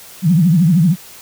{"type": "tone with vibrato", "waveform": "sine", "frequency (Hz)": 169.8, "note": "F3", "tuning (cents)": -48, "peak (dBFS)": -8, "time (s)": [0.22, 0.96], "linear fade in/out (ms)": 50, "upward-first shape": "triangle", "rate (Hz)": 13, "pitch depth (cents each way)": 250, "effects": ["white hiss -38 dBFS RMS until 1.21 s"]}